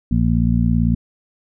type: harmonic tone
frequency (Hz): 57.9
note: A#1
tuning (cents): -11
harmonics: 1 / 2 / 3 / 4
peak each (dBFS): -19 / -19 / -19 / -19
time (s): 0.11-0.95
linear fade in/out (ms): 5
effects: none